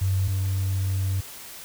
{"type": "tone pair in turn", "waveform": "triangle", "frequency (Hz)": [95.3, 95.3], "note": ["G2", "G2"], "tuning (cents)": [-48, -48], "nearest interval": "unison", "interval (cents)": 0, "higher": "neither", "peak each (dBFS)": [-16, -19], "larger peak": "first", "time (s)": [[0.01, 0.28], [0.28, 1.21]], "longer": "second", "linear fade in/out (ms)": 10, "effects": ["tanh soft clip ceiling -18 dBFS", "white hiss -41 dBFS RMS until 1.64 s"]}